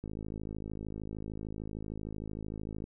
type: click train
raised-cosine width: 3 ms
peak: -27 dBFS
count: 150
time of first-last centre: 0.04-2.841 s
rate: 53.2 Hz
effects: none